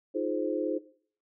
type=chord; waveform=sine; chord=F minor seventh; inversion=third; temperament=equal with one note detuned; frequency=311.1 / 349.2 / 421.1 / 523.3 Hz; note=Eb4 / F4 / Ab4 / C5; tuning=0 / 0 / +24 / 0 cents; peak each=-33 dBFS; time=0.14-0.79 s; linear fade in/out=20 ms; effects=noise-tail reverb RT60 0.5 s tail -17 dB re dry